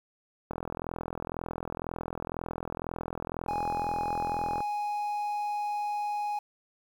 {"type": "click train", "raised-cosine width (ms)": 1, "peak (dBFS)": -20, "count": 173, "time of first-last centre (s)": [0.51, 4.605], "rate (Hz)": 42}
{"type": "tone", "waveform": "triangle", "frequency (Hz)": 830.6, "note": "G#5", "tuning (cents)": 0, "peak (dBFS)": -27, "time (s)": [3.48, 6.39], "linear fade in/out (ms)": 5}
{"effects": ["9-bit"]}